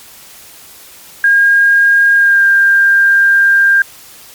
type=tone with pitch glide; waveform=sine; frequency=1621 to 1595.9 Hz; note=G#6 to G6; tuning=-42 to +31 cents; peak=-5 dBFS; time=1.24-3.82 s; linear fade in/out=2 ms; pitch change=-27 cents; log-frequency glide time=2.15-2.45 s; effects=white hiss -37 dBFS RMS until 4.34 s + MP3 96 kbps